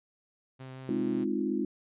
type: tone with vibrato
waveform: sawtooth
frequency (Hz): 130.81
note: C3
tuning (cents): 0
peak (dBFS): -38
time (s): 0.59-1.25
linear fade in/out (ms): 20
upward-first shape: sine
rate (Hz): 5.8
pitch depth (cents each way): 9
type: chord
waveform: sine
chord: F minor seventh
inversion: first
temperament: equal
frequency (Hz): 207.7 / 261.6 / 311.1 / 349.2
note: Ab3 / C4 / Eb4 / F4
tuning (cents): 0 / 0 / 0 / 0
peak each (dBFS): -33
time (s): 0.89-1.65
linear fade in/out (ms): 2
effects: resampled to 8000 Hz